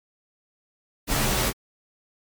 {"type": "noise with comb filter", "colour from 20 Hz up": "pink", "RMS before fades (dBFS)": -23, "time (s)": [1.07, 1.53], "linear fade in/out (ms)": 50, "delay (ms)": 12, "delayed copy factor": -0.9, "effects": ["MP3 96 kbps"]}